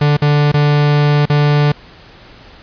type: tone with dropouts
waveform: 45% pulse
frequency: 146.83 Hz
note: D3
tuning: in tune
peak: -9 dBFS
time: 0.01-1.72 s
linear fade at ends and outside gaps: 5 ms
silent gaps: 0.169-0.219 / 0.518-0.54 / 1.256-1.298 s
effects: pink hiss -40 dBFS RMS until 2.62 s + resampled to 11025 Hz